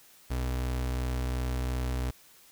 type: tone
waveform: 35% pulse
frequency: 62.8 Hz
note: B1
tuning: 30 cents sharp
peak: -27 dBFS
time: 0.3-2.11 s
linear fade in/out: 10 ms
effects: white hiss -57 dBFS RMS until 2.51 s